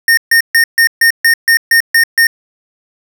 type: tone bursts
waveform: square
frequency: 1836 Hz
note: A#6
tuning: 27 cents flat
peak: -6 dBFS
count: 10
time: 0.08-2.27 s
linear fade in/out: 2 ms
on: 93 ms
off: 140 ms
effects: none